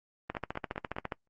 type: two click trains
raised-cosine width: 0.5 ms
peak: -22 / -18 dBFS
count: 4 / 13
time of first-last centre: 0.35-0.965 / 0.3-1.122 s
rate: 4.88 / 14.6 Hz
effects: noise-tail reverb RT60 0.1 s tail -24 dB re dry + Opus 24 kbps